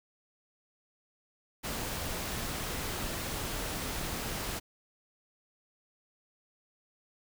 pink noise, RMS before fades -36 dBFS, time 1.63-4.6 s, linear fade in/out 20 ms, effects none

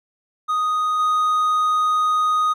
triangle tone with level steps, 1244.5 Hz, D#6, in tune, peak -16 / -14 dBFS, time 0.48-2.54 s, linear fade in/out 20 ms, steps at 0.99 s, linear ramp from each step 10 ms, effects none

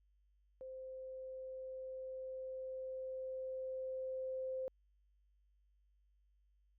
sine tone with level ramp, 521 Hz, C5, 7 cents flat, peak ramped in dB -46 to -38 dBFS, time 0.61-4.68 s, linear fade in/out 0 ms, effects added 50 Hz sine -70 dBFS peak until 6.78 s

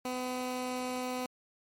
15% pulse tone, 252.4 Hz, B3, 38 cents sharp, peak -27 dBFS, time 0.05-1.26 s, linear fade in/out 2 ms, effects MP3 64 kbps

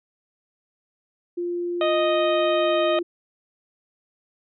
sine tone with pitch glide, 349.2 to 346.4 Hz, F4 to F4, 0 to -14 cents, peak -24 dBFS, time 1.37-3.03 s, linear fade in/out 10 ms, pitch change -14 cents, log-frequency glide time 2.58-2.8 s
harmonic tone, 622.3 Hz, D#5, in tune, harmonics 1 / 2 / 3 / 4 / 5 / 6, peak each -20 / -27 / -35 / -33 / -33 / -35 dBFS, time 1.81-2.99 s, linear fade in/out 2 ms
effects none

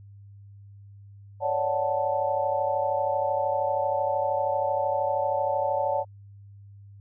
sine chord, D major seventh, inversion third, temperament equal, 554.4 / 587.3 / 740 / 880 Hz, C#5 / D5 / F#5 / A5, 0 / 0 / 0 / 0 cents, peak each -28 / -29 / -30 / -28 dBFS, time 1.4-6.05 s, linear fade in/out 50 ms, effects added 100 Hz sine -45 dBFS peak until 7 s

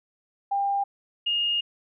sine tone pair in turn, 798 / 2844 Hz, G5 / F7, +31 / +31 cents, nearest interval octave + minor seventh, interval 2200 cents, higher second, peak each -22 dBFS, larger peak neither, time 0.51-0.84 / 1.26-1.61 s, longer second, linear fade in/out 10 ms, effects none

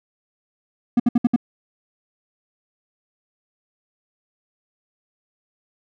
triangle tone bursts, 240 Hz, B3, 49 cents flat, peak -10 dBFS, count 5, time 0.97-1.362 s, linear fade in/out 5 ms, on 28 ms, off 63 ms, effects none

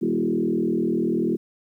sine tone with frequency modulation, 283.3 Hz, C#4, 38 cents sharp, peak -19 dBFS, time 0.01-1.37 s, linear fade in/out 20 ms, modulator 40.3 Hz, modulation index 2.6, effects high-pass 150 Hz 12 dB/octave + 10-bit

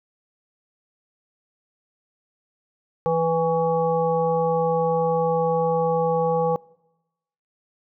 harmonic tone with a mistuned harmonic, 164.81 Hz, E3, in tune, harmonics 1 / 3 / 5 / 7, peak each -27 / -20 / -25 / -31 dBFS, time 3.06-6.56 s, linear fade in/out 0 ms, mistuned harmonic 7, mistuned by -43 cents, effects noise-tail reverb RT60 1.0 s tail -25 dB re dry

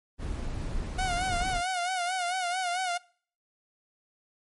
brown noise, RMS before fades -33 dBFS, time 0.18-1.62 s, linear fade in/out 50 ms
sawtooth tone with vibrato, 725 Hz, F#5, 35 cents flat, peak -24 dBFS, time 0.98-2.98 s, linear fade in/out 10 ms, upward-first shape sine, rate 4.5 Hz, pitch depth 76 cents each way
effects noise-tail reverb RT60 0.5 s tail -23 dB re dry + MP3 48 kbps

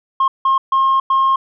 sine tone bursts at uneven times, 1071 Hz, C6, 40 cents sharp, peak -9 dBFS, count 4, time 0.2-0.28 / 0.45-0.58 / 0.72-1 / 1.1-1.36 s, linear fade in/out 5 ms, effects tanh soft clip ceiling -9 dBFS

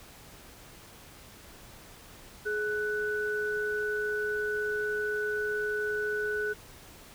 sine tone pair together, 421.4 / 1488 Hz, G#4 / F#6, +25 / +9 cents, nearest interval octave + minor seventh, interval 2184 cents, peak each -31 / -31 dBFS, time 2.45-6.54 s, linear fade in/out 20 ms, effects pink hiss -51 dBFS RMS until 7.14 s

